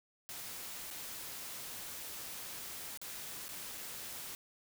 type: noise with dropouts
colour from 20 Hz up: white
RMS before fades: -45 dBFS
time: 0.29-4.35 s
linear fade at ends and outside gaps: 0 ms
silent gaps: 0.904-0.91 / 2.974-3.015 / 3.482-3.49 / 3.775-3.778 s
effects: none